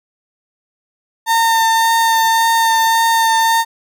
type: tone with vibrato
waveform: 35% pulse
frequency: 907 Hz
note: A#5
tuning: 48 cents flat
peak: -9 dBFS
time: 1.26-3.65 s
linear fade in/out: 50 ms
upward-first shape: sine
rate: 1.8 Hz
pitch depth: 12 cents each way
effects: none